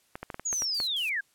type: clicks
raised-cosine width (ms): 0.5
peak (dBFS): -21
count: 8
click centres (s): 0.155 / 0.23 / 0.302 / 0.344 / 0.396 / 0.529 / 0.621 / 0.802
type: linear sweep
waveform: sine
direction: down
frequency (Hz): 6910 to 1549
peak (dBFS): -27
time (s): 0.45-1.21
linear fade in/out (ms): 10
type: noise bursts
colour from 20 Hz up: violet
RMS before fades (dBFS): -40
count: 3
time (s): 0.52-1.094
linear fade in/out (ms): 0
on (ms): 130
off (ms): 92
effects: white hiss -67 dBFS RMS until 1.34 s + low-pass 12000 Hz 12 dB/octave